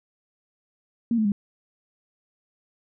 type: tone with pitch steps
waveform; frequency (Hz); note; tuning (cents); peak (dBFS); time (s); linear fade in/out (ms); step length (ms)
sine; 233.1 / 217.5 / 202.9; A#3 / A3 / G#3; 0 / -20 / -40; -19; 1.11-1.32; 2; 70
effects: none